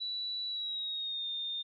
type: tone with pitch glide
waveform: sine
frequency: 3944 to 3638 Hz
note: B7 to A#7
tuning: -3 to -43 cents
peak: -34 dBFS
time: 0-1.63 s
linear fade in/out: 20 ms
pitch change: -140 cents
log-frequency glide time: 0.47-1.27 s
effects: none